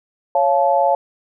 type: chord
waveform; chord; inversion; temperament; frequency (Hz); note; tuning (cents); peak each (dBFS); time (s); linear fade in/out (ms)
sine; Db augmented; none; just; 554.4 / 693 / 866.2; Db5 / F5 / A5; 0 / -14 / -27; -17; 0.35-0.95; 2
effects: none